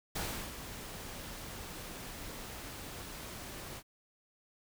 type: noise with ADSR envelope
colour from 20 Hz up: pink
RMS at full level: -36 dBFS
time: 0.15-3.83 s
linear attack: 10 ms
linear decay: 350 ms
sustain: -9 dB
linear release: 59 ms
effects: none